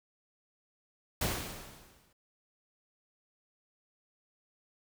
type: noise with exponential decay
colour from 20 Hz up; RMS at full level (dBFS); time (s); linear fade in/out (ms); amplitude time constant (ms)
pink; -30; 1.21-2.13; 5; 200
effects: none